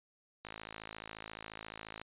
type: click train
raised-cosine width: 0.3 ms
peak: -27 dBFS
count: 86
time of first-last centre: 0.45-2.015 s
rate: 54.3 Hz
effects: resampled to 8000 Hz